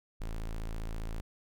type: tone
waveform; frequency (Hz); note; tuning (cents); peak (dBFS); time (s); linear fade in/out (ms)
square; 27.5; A0; 0; -35; 0.2-1.21; 10
effects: none